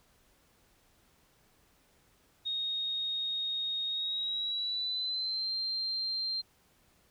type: tone with pitch glide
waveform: sine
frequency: 3729 to 4162 Hz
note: A#7 to C8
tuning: 0 to -10 cents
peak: -31 dBFS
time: 2.45-6.42 s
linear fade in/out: 20 ms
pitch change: +190 cents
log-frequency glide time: 3.87-5.52 s
effects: pink hiss -67 dBFS RMS until 7.1 s